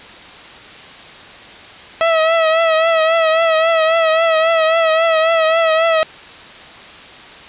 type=tone with vibrato; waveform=sawtooth; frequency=649 Hz; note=E5; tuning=27 cents flat; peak=-7 dBFS; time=2.01-6.03 s; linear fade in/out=0 ms; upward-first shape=triangle; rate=3.7 Hz; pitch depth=55 cents each way; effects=white hiss -36 dBFS RMS until 7.48 s + resampled to 8000 Hz